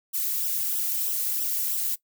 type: noise with flanger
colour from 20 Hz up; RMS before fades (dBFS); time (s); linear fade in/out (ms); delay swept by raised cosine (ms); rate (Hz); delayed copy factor
violet; -27; 0.13-1.96; 20; 0.44 to 2.54; 3.1; -1
effects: noise-tail reverb RT60 0.1 s tail -20 dB re dry